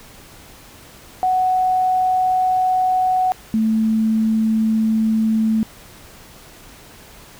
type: tone pair in turn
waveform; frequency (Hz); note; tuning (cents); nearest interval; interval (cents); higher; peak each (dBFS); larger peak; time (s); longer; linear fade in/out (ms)
sine; 742 / 220.6; F#5 / A3; +5 / +5; octave + major sixth; 2100; first; -14; neither; 1.23-3.32 / 3.54-5.63; neither; 0
effects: pink hiss -43 dBFS RMS until 7.39 s